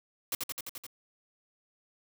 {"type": "noise with echo", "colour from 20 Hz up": "white", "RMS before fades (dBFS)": -32, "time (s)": [0.32, 0.35], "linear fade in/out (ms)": 2, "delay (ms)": 86, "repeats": 6, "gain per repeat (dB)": -2, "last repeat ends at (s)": 0.866, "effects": []}